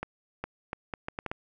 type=accelerating click train; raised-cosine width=0.5 ms; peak=-18 dBFS; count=8; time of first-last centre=0.03-1.315 s; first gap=410 ms; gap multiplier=0.71; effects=none